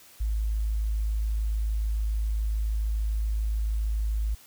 sine tone, 53.5 Hz, A1, 48 cents flat, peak -24 dBFS, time 0.2-4.35 s, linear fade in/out 10 ms, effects white hiss -53 dBFS RMS until 4.46 s

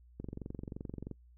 click train, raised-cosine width 3 ms, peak -28 dBFS, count 22, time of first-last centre 0.2-1.113 s, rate 23 Hz, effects noise-tail reverb RT60 0.1 s tail -24 dB re dry + added 60 Hz sine -57 dBFS peak until 1.37 s

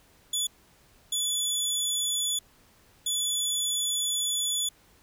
20% pulse tone bursts at uneven times, 3442 Hz, A7, 39 cents flat, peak -20 dBFS, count 3, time 0.33-0.47 / 1.12-2.39 / 3.06-4.69 s, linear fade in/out 5 ms, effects pink hiss -60 dBFS RMS until 5.02 s

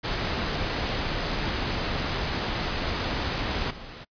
pink noise with level steps, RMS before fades -28 / -41 dBFS, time 0.03-4.05 s, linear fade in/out 20 ms, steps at 3.7 s, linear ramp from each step 10 ms, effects noise-tail reverb RT60 0.1 s tail -26 dB re dry + resampled to 11025 Hz

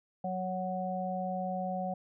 harmonic tone, 185 Hz, F#3, in tune, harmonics 1 / 3 / 4, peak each -36 / -38 / -35 dBFS, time 0.24-1.94 s, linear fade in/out 5 ms, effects none

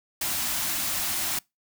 white band-stop noise, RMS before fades -28 dBFS, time 0.21-1.39 s, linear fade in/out 5 ms, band 370 to 580 Hz, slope 96 dB/octave, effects noise-tail reverb RT60 0.2 s tail -24 dB re dry

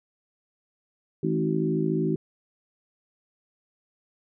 harmonic tone with a mistuned harmonic, 53.7 Hz, A1, 41 cents flat, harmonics 3 / 4 / 5 / 6 / 7, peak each -27 / -30 / -32 / -29 / -28 dBFS, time 1.23-2.16 s, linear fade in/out 5 ms, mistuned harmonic 6, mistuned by -17 cents, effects none

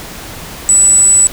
sine tone, 7902 Hz, B8, in tune, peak -3 dBFS, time 0.69-1.27 s, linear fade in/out 0 ms, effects tanh soft clip ceiling -1 dBFS + pink hiss -28 dBFS RMS until 1.32 s

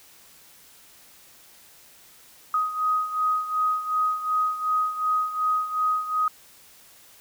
sine beating tone pair, 1253 / 1255.7 Hz, D#6 / D#6, +12 / +15 cents, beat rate 2.7 Hz, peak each -23 / -28 dBFS, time 2.54-6.28 s, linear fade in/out 2 ms, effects white hiss -52 dBFS RMS until 7.2 s

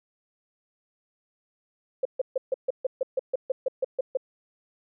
sine tone bursts, 524 Hz, C5, 2 cents sharp, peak -21 dBFS, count 14, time 2.03-4.172 s, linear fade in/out 5 ms, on 23 ms, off 140 ms, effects none

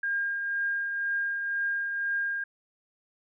sine tone with tremolo, 1612 Hz, G6, 48 cents sharp, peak -25 dBFS, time 0.03-2.44 s, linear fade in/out 5 ms, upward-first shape triangle, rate 2 Hz, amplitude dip 40%, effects none

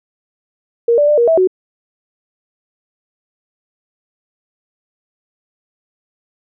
sine tone with pitch steps, 468.6 / 585 / 595 / 473.3 / 652 / 371.5 Hz, A#4 / D5 / D5 / A#4 / E5 / F#4, +9 / -7 / +22 / +26 / -19 / +7 cents, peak -8 dBFS, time 0.88-1.474 s, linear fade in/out 5 ms, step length 99 ms, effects none

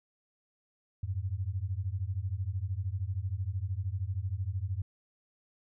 sine beating tone pair, 88.8 / 101.8 Hz, F2 / G#2, +29 / -34 cents, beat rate 13 Hz, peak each -34 / -34 dBFS, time 1.03-4.82 s, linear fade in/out 5 ms, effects none

